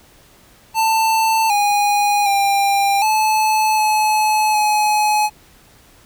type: tone with pitch steps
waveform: square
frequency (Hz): 889 / 821 / 797 / 866 / 858 / 846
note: A5 / G#5 / G5 / A5 / A5 / G#5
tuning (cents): +18 / -20 / +28 / -28 / -44 / +32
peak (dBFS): -14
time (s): 0.74-5.3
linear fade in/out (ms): 50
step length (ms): 760
effects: pink hiss -49 dBFS RMS until 6.05 s